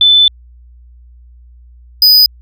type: tone pair in turn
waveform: sine / square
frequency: 3513 / 4981 Hz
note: A7 / D#8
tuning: -3 / +1 cents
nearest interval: tritone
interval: 604 cents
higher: second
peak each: -4 dBFS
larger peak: neither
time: 0.01-0.28 / 2.02-2.26 s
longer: first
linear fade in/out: 2 ms
effects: added 60 Hz sine -37 dBFS peak until 2.41 s